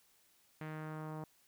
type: tone with low-pass filter sweep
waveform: sawtooth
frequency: 155.56 Hz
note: D#3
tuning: in tune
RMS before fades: -44 dBFS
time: 0.61-1.24 s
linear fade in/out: 2 ms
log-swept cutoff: 2100 to 950 Hz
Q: 1.8
effects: white hiss -70 dBFS RMS until 1.47 s